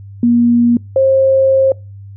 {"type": "tone pair in turn", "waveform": "sine", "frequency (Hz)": [237.8, 533.8], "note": ["A#3", "C5"], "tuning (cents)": [35, 35], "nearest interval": "octave + major second", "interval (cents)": 1400, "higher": "second", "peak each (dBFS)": -7, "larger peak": "neither", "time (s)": [[0.23, 0.77], [0.96, 1.72]], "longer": "second", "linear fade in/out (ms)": 2, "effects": ["noise-tail reverb RT60 0.3 s tail -26 dB re dry", "added 99 Hz sine -30 dBFS peak until 2.16 s"]}